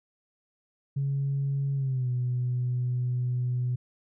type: tone with pitch glide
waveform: sine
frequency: 138.59 to 124.18 Hz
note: C#3 to B2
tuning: 0 to +10 cents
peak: -24 dBFS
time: 0.96-3.76 s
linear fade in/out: 10 ms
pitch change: -190 cents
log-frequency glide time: 1.75-2.09 s
effects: tanh soft clip ceiling -21 dBFS